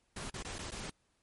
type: noise with dropouts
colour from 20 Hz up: pink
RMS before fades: -42 dBFS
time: 0.16-0.9 s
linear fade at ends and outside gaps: 5 ms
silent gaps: 0.301-0.339 / 0.427-0.447 / 0.585-0.589 / 0.706-0.717 s
effects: pink hiss -75 dBFS RMS until 1.22 s + MP3 48 kbps